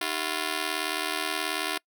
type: ring-modulated tone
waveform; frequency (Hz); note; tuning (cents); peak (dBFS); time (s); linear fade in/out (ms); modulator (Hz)
5% pulse; 349.2; F4; 0; -13; 0.01-1.78; 5; 39.3
effects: noise-tail reverb RT60 0.1 s tail -26 dB re dry